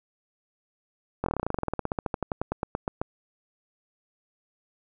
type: slowing click train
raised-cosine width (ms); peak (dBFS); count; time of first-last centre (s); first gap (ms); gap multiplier
1; -13; 29; 1.24-3.015; 22; 1.07
effects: none